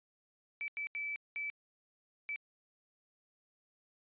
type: tone bursts at uneven times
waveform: sine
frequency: 2310 Hz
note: D7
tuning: 29 cents flat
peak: -36 dBFS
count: 5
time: 0.61-0.68 / 0.77-0.87 / 0.95-1.16 / 1.36-1.5 / 2.29-2.36 s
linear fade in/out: 0 ms
effects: resampled to 8000 Hz